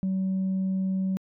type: tone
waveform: sine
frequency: 189.7 Hz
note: F#3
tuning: 43 cents sharp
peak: -22 dBFS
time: 0.03-1.17 s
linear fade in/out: 0 ms
effects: tanh soft clip ceiling -22 dBFS